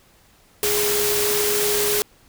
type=tone in noise; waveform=sine; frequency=415.3 Hz; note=G#4; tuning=in tune; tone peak=-22 dBFS; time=0.63-2.02 s; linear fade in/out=0 ms; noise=white; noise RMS=-22 dBFS; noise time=0.63-2.02 s; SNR=-3 dB; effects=pink hiss -55 dBFS RMS until 2.28 s